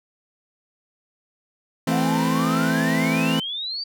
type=chord; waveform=40% pulse; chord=A minor; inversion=second; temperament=equal; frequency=164.81 / 220 / 261.6 Hz; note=E3 / A3 / C4; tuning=0 / 0 / 0 cents; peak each=-23 / -24 / -22 dBFS; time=1.87-3.4 s; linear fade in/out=5 ms
type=exponential sweep; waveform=sine; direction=up; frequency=698.5 to 4699 Hz; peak=-26 dBFS; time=1.91-3.84 s; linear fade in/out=10 ms
effects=none